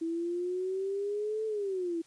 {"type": "exponential two-way sweep", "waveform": "sine", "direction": "up then down", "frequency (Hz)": [325.8, 441, 325.8], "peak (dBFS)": -30, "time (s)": [0.01, 2.02], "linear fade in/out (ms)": 10, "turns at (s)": 1.46, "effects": ["white hiss -62 dBFS RMS until 2.06 s", "resampled to 22050 Hz"]}